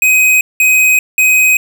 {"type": "tone bursts", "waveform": "square", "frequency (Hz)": 2517, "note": "D#7", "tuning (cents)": 19, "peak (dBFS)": -7, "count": 3, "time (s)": [0.02, 1.57], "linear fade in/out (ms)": 2, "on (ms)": 390, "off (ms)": 190, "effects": ["7-bit"]}